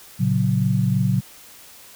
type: chord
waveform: sine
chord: F# major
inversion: first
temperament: just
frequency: 115.62 / 138.75 / 185 Hz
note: A#2 / C#3 / F#3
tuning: -14 / +2 / 0 cents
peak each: -21 dBFS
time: 0.19-1.21 s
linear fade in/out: 20 ms
effects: white hiss -45 dBFS RMS until 1.95 s